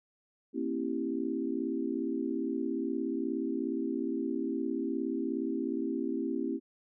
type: chord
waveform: sine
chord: A# diminished seventh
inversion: none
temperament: equal with one note detuned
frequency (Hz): 233.1 / 270.1 / 329.6 / 392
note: A#3 / C#4 / E4 / G4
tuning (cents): 0 / -45 / 0 / 0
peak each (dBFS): -37 / -34 / -35 / -38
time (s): 0.53-6.6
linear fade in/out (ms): 50
effects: none